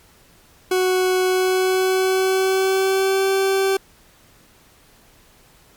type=tone with pitch glide; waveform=40% pulse; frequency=370 to 387.1 Hz; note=F#4 to G4; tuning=0 to -22 cents; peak=-15 dBFS; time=0.71-3.77 s; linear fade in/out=5 ms; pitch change=+78 cents; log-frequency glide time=1.24-3.29 s; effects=pink hiss -52 dBFS RMS until 5.76 s + MP3 96 kbps